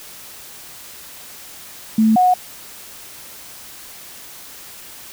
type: tone pair in turn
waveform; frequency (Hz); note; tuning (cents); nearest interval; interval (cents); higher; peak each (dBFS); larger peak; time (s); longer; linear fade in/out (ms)
sine; 220 / 731.1; A3 / F#5; 0 / -21; octave + major sixth; 2079; second; -10; neither; 1.98-2.16 / 2.16-2.34; neither; 5
effects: white hiss -38 dBFS RMS until 5.12 s